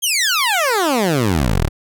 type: exponential sweep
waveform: 15% pulse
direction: down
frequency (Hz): 3314 to 32.7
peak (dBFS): -8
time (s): 0.02-1.69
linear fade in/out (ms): 20
effects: none